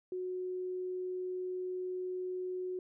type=tone; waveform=sine; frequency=366.8 Hz; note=F#4; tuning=15 cents flat; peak=-35 dBFS; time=0.12-2.79 s; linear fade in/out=2 ms; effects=none